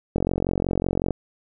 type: click train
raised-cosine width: 2 ms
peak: -9 dBFS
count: 44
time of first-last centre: 0.16-1.107 s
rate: 45.4 Hz
effects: none